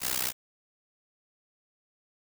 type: noise with amplitude modulation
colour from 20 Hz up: white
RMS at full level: -26 dBFS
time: 0-0.33 s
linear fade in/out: 50 ms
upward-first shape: sine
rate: 63.5 Hz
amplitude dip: 95%
effects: none